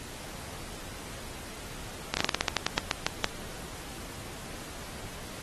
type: slowing click train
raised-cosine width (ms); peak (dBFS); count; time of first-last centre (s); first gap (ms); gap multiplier
0.2; -7; 14; 2.14-3.244; 30; 1.16
effects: pink hiss -43 dBFS RMS until 5.42 s + AAC 32 kbps